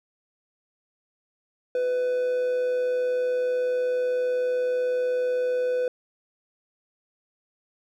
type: tone with amplitude modulation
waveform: triangle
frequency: 499.6 Hz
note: B4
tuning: 20 cents sharp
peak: -19 dBFS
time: 1.75-5.88 s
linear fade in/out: 2 ms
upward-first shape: sine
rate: 136 Hz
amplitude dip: 25%
effects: none